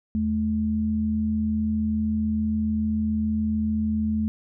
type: tone pair together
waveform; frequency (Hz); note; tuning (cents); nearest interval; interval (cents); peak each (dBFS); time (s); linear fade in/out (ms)
sine; 81.1 / 216.5; E2 / A3; -28 / -28; octave + perfect fourth; 1700; -29 / -22; 0.15-4.28; 0
effects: none